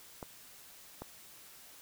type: clicks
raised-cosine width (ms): 1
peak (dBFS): -27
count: 2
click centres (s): 0.228 / 1.02
effects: white hiss -55 dBFS RMS until 1.81 s